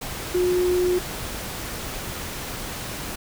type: tone in noise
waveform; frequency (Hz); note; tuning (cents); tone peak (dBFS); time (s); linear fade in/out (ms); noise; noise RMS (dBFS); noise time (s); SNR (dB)
sine; 360; F#4; -47; -18; 0.34-0.99; 10; pink; -32; 0.01-3.16; +11
effects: none